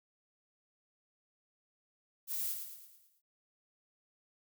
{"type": "noise with echo", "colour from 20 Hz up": "violet", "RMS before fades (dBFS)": -37, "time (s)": [2.27, 2.56], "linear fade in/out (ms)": 50, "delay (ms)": 110, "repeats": 6, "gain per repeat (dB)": -6, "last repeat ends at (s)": 3.22, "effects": ["noise-tail reverb RT60 0.1 s tail -20 dB re dry"]}